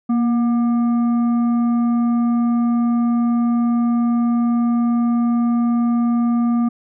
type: tone with frequency modulation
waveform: sine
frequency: 235.6 Hz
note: A#3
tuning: 19 cents sharp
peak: -14 dBFS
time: 0.09-6.69 s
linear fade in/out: 10 ms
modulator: 959 Hz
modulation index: 0.27
effects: none